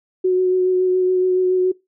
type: tone with vibrato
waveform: sine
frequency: 368.4 Hz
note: F#4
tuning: 7 cents flat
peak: -13 dBFS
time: 0.24-1.72 s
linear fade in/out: 10 ms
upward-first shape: sine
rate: 7.1 Hz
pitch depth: 14 cents each way
effects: noise-tail reverb RT60 0.2 s tail -21 dB re dry